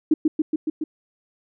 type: tone with echo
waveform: sine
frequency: 311.1 Hz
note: D#4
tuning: in tune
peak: -12 dBFS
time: 0.11-0.14 s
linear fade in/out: 5 ms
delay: 140 ms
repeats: 5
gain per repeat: -2 dB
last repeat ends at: 0.84 s
effects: none